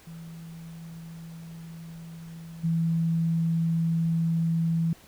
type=tone with level steps; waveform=sine; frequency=165.1 Hz; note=E3; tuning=3 cents sharp; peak=-39 / -22 dBFS; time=0.07-4.93 s; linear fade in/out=2 ms; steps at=2.63 s; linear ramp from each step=20 ms; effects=pink hiss -54 dBFS RMS until 5.07 s